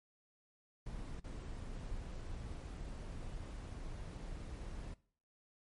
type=noise with dropouts; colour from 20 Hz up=brown; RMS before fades=-45 dBFS; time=0.86-4.94 s; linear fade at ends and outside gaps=5 ms; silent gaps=1.199-1.241 s; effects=noise-tail reverb RT60 0.5 s tail -20 dB re dry + MP3 48 kbps